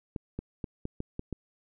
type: clicks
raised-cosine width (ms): 3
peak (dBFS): -21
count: 7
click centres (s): 0.162 / 0.39 / 0.642 / 0.854 / 1.004 / 1.194 / 1.327
effects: none